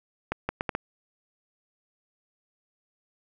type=accelerating click train; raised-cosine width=0.5 ms; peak=-12 dBFS; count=5; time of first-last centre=0.32-0.751 s; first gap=170 ms; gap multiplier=0.7; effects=none